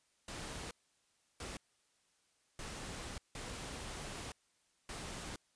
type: noise bursts at uneven times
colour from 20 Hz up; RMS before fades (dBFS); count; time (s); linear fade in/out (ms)
pink; -45; 5; 0.28-0.71 / 1.4-1.57 / 2.59-3.18 / 3.35-4.32 / 4.89-5.36; 2
effects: white hiss -75 dBFS RMS until 5.55 s + resampled to 22050 Hz